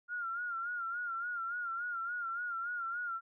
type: tone with vibrato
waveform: sine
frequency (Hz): 1401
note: F6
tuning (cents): +5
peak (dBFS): -35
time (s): 0.08-3.21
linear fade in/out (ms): 50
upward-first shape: sine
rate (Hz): 3.5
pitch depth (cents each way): 73
effects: none